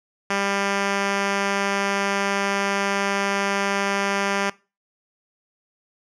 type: tone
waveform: 5% pulse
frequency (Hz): 198.6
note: G3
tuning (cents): +23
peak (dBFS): -9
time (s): 0.3-4.5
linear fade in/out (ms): 5
effects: noise-tail reverb RT60 0.3 s tail -22 dB re dry + low-pass 6000 Hz 12 dB/octave